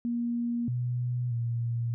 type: tone with pitch steps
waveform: sine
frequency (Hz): 237 / 122.8 / 117.6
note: A#3 / B2 / A#2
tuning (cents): +29 / -9 / +16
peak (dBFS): -27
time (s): 0.05-1.94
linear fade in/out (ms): 0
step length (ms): 630
effects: none